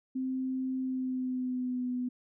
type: tone with pitch glide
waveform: sine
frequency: 260.3 to 249.1 Hz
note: C4 to B3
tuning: -9 to +15 cents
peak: -30 dBFS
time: 0.15-2.09 s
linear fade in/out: 10 ms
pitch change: -76 cents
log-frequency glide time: 0.8-1.89 s
effects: none